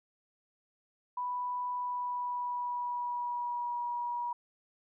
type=tone with pitch glide; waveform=sine; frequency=987.8 to 961.9 Hz; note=B5 to B5; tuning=0 to -46 cents; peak=-32 dBFS; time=1.17-4.33 s; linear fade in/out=5 ms; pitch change=-46 cents; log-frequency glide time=1.71-3.79 s; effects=none